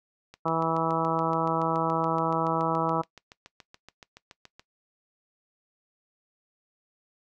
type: click train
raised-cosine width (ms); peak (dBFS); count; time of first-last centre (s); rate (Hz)
0.2; -28; 31; 0.34-4.595; 7.05
type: harmonic tone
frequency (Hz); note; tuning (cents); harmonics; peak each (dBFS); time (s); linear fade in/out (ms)
163.2; E3; -17; 1 / 2 / 3 / 4 / 5 / 6 / 7 / 8; -32 / -32 / -32 / -32 / -32 / -32 / -32 / -32; 0.45-3.02; 10
effects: noise-tail reverb RT60 0.1 s tail -18 dB re dry